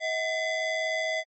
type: ring-modulated tone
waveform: square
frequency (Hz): 691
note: F5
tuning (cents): -19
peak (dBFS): -24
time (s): 0-1.24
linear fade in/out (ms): 50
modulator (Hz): 1330
effects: low-pass 7000 Hz 12 dB/octave + MP3 32 kbps